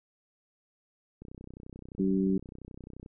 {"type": "click train", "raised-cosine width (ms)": 3, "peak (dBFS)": -32, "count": 59, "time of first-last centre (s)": [1.22, 3.061], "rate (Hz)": 31.5}
{"type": "harmonic tone", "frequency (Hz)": 95.8, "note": "G2", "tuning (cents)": -39, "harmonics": [2, 3, 4], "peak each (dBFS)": [-26, -30, -32], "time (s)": [1.99, 2.38], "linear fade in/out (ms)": 5}
{"effects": []}